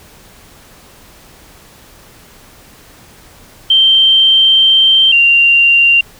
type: tone pair in turn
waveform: sine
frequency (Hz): 3136 / 2773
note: G7 / F7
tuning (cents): 0 / -13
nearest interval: major second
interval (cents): 213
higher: first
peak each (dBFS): -5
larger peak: neither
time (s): 3.7-5.12 / 5.12-6.01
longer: first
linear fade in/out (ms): 5
effects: pink hiss -41 dBFS RMS until 6.19 s